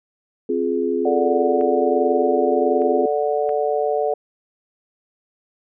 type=chord; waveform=sine; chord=F minor; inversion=second; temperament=just; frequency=261.9 / 349.2 / 419.1 Hz; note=C4 / F4 / Ab4; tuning=+2 / 0 / +16 cents; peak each=-24 / -23 / -21 dBFS; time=0.49-3.06 s; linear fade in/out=5 ms
type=harmonic tone; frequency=146.83 Hz; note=D3; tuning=in tune; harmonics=3 / 4 / 5; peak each=-21 / -22 / -23 dBFS; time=1.05-4.14 s; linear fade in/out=5 ms
type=clicks; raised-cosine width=0.5 ms; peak=-25 / -29 / -24 dBFS; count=3; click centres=1.611 / 2.819 / 3.492 s
effects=none